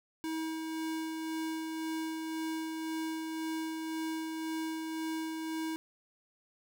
square tone with tremolo, 320 Hz, D#4, 49 cents sharp, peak -34 dBFS, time 0.24-5.76 s, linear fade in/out 0 ms, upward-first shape sine, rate 1.9 Hz, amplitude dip 30%, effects none

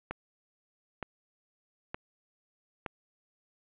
click train, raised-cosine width 0.5 ms, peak -20 dBFS, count 4, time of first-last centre 0.11-2.862 s, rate 1.09 Hz, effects resampled to 8000 Hz + 8-bit

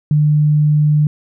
sine tone, 150 Hz, D3, 37 cents sharp, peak -9 dBFS, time 0.11-1.07 s, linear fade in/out 2 ms, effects none

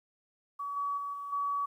sine tone with level steps, 1136 Hz, C#6, 42 cents sharp, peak -34 / -30 / -34 / -37 / -29 dBFS, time 0.59-1.66 s, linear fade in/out 10 ms, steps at 0.76 / 0.97 / 1.13 / 1.32 s, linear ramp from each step 10 ms, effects 11-bit

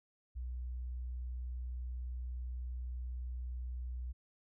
sine tone, 61.74 Hz, B1, in tune, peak -38 dBFS, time 0.35-4.13 s, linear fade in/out 20 ms, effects none

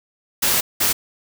white noise bursts at uneven times, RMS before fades -18 dBFS, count 2, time 0.42-0.61 / 0.8-0.93 s, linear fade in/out 10 ms, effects none

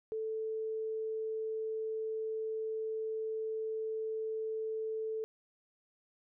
sine tone, 440 Hz, A4, in tune, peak -34 dBFS, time 0.12-5.24 s, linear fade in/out 0 ms, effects none

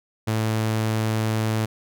sawtooth tone, 110 Hz, A2, in tune, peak -17 dBFS, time 0.27-1.66 s, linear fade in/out 10 ms, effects none

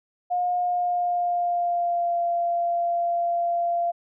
sine tone with pitch glide, 715 to 689.8 Hz, F5 to F5, +41 to -22 cents, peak -21 dBFS, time 0.3-3.92 s, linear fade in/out 20 ms, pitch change -63 cents, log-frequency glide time 0.57-2.19 s, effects none

